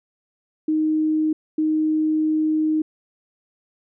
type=tone pair in turn; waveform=sine; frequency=311.1 / 311.1 Hz; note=D#4 / D#4; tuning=0 / 0 cents; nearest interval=unison; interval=0 cents; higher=neither; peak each=-17 dBFS; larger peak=neither; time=0.68-1.33 / 1.58-2.82 s; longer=second; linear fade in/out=5 ms; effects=none